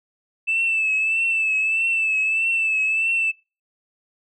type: tone with vibrato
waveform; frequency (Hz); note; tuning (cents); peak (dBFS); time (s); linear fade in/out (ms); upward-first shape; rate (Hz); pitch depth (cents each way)
sine; 2637; E7; 0; -17; 0.47-3.32; 20; triangle; 1.6; 51
effects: noise-tail reverb RT60 0.3 s tail -24 dB re dry + tanh soft clip ceiling -14 dBFS